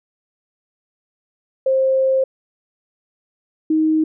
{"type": "tone pair in turn", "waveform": "sine", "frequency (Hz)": [529, 313.9], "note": ["C5", "D#4"], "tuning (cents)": [19, 15], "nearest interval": "major sixth", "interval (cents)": 904, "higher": "first", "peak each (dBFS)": -13, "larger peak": "neither", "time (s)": [[1.66, 2.24], [3.7, 4.04]], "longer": "first", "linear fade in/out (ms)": 5, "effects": []}